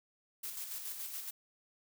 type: noise with tremolo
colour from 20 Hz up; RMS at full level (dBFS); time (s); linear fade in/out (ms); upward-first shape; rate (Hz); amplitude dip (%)
blue; -41; 0.43-1.31; 10; square; 7.1; 40
effects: none